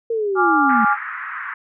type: linear sweep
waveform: sine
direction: down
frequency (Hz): 466.2 to 213.4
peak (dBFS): -18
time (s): 0.1-0.85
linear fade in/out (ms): 5
type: chord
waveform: sine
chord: D diminished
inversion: second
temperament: equal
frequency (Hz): 830.6 / 1174.7 / 1396.9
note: Ab5 / D6 / F6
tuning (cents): 0 / 0 / 0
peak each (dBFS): -18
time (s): 0.35-0.97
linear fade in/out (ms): 50
type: band-pass noise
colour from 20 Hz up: white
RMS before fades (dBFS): -29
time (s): 0.69-1.54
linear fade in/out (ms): 5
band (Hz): 1100 to 1900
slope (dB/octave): 48
effects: none